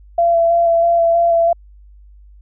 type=tone with vibrato; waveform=sine; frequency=677 Hz; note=E5; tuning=46 cents sharp; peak=-10 dBFS; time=0.18-1.53 s; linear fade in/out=5 ms; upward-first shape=square; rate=3.1 Hz; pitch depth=14 cents each way; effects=added 50 Hz sine -40 dBFS peak until 2.41 s